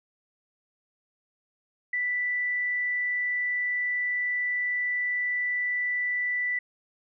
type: tone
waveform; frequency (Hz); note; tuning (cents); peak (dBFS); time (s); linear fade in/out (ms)
sine; 1975.5; B6; 0; -25; 1.93-6.59; 5
effects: none